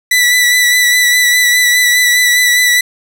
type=tone with vibrato; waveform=sawtooth; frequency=1972 Hz; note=B6; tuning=3 cents flat; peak=-4 dBFS; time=0.11-2.81 s; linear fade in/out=5 ms; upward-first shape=sine; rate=4.9 Hz; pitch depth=23 cents each way; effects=none